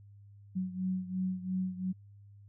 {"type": "beating tone pair", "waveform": "sine", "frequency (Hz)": [185, 187.9], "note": ["F#3", "F#3"], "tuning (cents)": [0, 27], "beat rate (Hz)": 2.9, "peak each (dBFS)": [-33, -37], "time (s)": [0.55, 1.93], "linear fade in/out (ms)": 20, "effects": ["added 101 Hz sine -52 dBFS peak until 2.48 s"]}